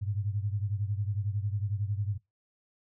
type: beating tone pair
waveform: sine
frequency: 99.6 / 110.6 Hz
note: G2 / A2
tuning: +28 / +9 cents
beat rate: 11 Hz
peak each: -30 / -34 dBFS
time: 0.01-2.18 s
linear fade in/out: 20 ms
effects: noise-tail reverb RT60 0.2 s tail -21 dB re dry